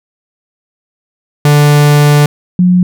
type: tone pair in turn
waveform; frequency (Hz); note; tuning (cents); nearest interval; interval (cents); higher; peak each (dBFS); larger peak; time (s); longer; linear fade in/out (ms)
45% pulse / sine; 146.83 / 180.38; D3 / F#3; 0 / -44; major third; 356; second; -4; neither; 1.45-2.26 / 2.59-2.83; first; 2
effects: none